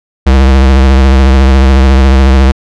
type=tone with vibrato; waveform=square; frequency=66.4 Hz; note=C2; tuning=26 cents sharp; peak=-3 dBFS; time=0.26-2.52 s; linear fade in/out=10 ms; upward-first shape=triangle; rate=14 Hz; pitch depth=67 cents each way; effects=low-pass 5000 Hz 12 dB/octave